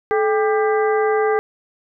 harmonic tone with a mistuned harmonic, 397.7 Hz, G4, 25 cents sharp, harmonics 1 / 2 / 3 / 4 / 5, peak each -16 / -22 / -26 / -28 / -30 dBFS, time 0.11-1.39 s, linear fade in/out 0 ms, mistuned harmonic 1, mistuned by +140 cents, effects none

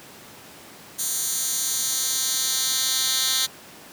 10% pulse tone with high-pass filter sweep, 261.6 Hz, C4, in tune, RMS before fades -24 dBFS, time 0.98-3.47 s, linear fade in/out 20 ms, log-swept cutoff 7600 to 3800 Hz, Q 1.3, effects pink hiss -44 dBFS RMS until 3.92 s + high-pass 150 Hz 12 dB/octave

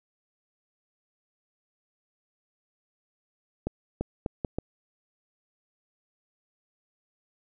accelerating click train, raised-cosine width 2 ms, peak -15 dBFS, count 5, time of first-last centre 3.67-4.586 s, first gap 340 ms, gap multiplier 0.74, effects none

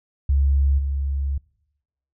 sine tone with level steps, 69.3 Hz, C#2, in tune, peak -15 / -21 dBFS, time 0.29-1.38 s, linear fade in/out 5 ms, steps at 0.78 s, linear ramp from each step 10 ms, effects noise-tail reverb RT60 0.9 s tail -24 dB re dry

